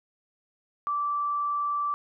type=tone; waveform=sine; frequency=1165 Hz; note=D6; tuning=14 cents flat; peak=-25 dBFS; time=0.87-1.94 s; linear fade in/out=0 ms; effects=none